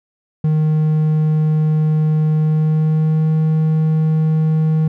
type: tone with pitch glide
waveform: triangle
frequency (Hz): 154.9 to 157.33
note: D#3 to D#3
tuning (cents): -7 to +20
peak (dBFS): -10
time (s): 0.44-4.88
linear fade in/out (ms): 5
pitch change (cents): +27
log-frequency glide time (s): 2.37-3.3
effects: none